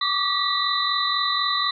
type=tone cluster; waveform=sine; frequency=1145 / 1189 / 1945 / 3682 / 3992 Hz; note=D6 / D6 / B6 / A#7 / B7; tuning=-44 / +21 / -27 / -22 / +18 cents; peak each=-26 / -28 / -29 / -29 / -24 dBFS; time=0.01-1.71 s; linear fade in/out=5 ms; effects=none